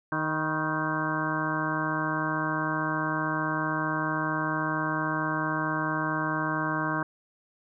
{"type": "harmonic tone with a mistuned harmonic", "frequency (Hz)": 155.56, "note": "D#3", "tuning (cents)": 0, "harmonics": [1, 2, 3, 4, 5, 6, 7, 8, 9, 10], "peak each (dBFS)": [-34, -32, -44, -37, -41, -35, -33, -38, -40, -32], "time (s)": [0.12, 7.03], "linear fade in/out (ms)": 2, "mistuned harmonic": 6, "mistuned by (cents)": 57, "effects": []}